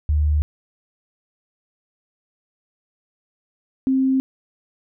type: tone pair in turn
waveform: sine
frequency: 75 / 264.3 Hz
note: D2 / C4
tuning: +37 / +18 cents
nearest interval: octave + minor seventh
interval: 2181 cents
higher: second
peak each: -15 dBFS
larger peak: neither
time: 0.09-0.42 / 3.87-4.2 s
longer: neither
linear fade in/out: 0 ms
effects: none